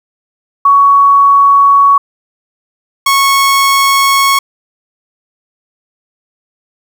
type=tone pair in turn; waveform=sine / sawtooth; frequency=1120 / 1101.4 Hz; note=C#6 / C#6; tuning=+18 / -11 cents; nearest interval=unison; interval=29 cents; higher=first; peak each=-3 dBFS; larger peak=neither; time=0.65-1.98 / 3.06-4.39 s; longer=neither; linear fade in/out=5 ms; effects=7-bit